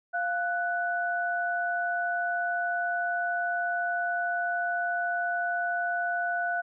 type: tone pair together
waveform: sine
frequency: 698.5 / 1484.8 Hz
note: F5 / F#6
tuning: 0 / +6 cents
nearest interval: octave + minor second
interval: 1306 cents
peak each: -29 / -29 dBFS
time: 0.13-6.62 s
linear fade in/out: 20 ms
effects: none